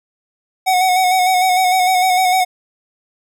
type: tone with vibrato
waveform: square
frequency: 740 Hz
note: F#5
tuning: in tune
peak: -12 dBFS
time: 0.66-2.45 s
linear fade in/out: 20 ms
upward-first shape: square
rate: 6.6 Hz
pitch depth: 30 cents each way
effects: none